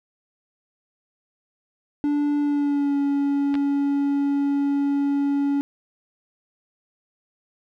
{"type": "tone with pitch glide", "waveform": "triangle", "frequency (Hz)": [291.3, 282], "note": ["D4", "C#4"], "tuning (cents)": [-14, 30], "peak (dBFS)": -17, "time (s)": [2.04, 5.61], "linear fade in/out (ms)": 0, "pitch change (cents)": -56, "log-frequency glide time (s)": [2.4, 2.97]}
{"type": "clicks", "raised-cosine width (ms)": 0.3, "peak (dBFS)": -18, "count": 2, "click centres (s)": [3.542, 3.553]}
{"effects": []}